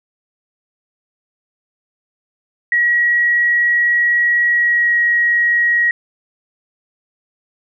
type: tone with pitch glide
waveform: sine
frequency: 1912 to 1897.7 Hz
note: A#6 to A#6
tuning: +43 to +30 cents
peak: -11 dBFS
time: 2.72-5.91 s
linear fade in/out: 2 ms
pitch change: -13 cents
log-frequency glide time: 4.49-4.99 s
effects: none